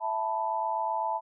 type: chord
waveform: sine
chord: E suspended fourth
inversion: none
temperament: equal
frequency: 659.3 / 880 / 987.8 Hz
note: E5 / A5 / B5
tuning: 0 / 0 / 0 cents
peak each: -34 / -29 / -33 dBFS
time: 0-1.21 s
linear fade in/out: 50 ms
effects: none